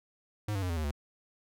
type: tone with pitch steps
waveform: square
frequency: 105.2 / 97.59 / 90.53 / 83.98 / 77.91 / 72.27 Hz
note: G#2 / G2 / F#2 / E2 / D#2 / D2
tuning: +23 / -7 / -37 / +33 / +3 / -27 cents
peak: -31 dBFS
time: 0.48-0.912 s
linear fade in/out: 5 ms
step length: 72 ms
effects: none